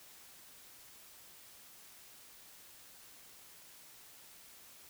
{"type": "silence", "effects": ["white hiss -57 dBFS RMS until 4.89 s"]}